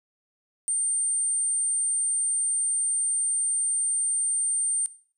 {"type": "tone", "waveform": "sine", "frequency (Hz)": 8870, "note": "C#9", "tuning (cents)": 0, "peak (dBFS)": -23, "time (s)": [0.68, 4.86], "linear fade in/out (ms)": 0, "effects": ["noise-tail reverb RT60 0.5 s tail -17 dB re dry"]}